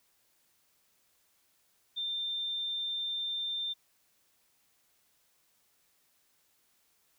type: tone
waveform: sine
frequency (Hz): 3590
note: A7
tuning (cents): +34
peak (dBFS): -32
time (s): 1.96-3.74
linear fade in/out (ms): 20
effects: white hiss -71 dBFS RMS until 7.18 s